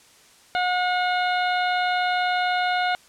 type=harmonic tone with a mistuned harmonic; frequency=724 Hz; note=F#5; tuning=38 cents flat; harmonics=1 / 2 / 3 / 4 / 5 / 6; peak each=-22 / -26 / -31 / -34 / -34 / -38 dBFS; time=0.55-2.95 s; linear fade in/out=0 ms; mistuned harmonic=6; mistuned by=-91 cents; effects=white hiss -53 dBFS RMS until 3.08 s + low-pass 9000 Hz 12 dB/octave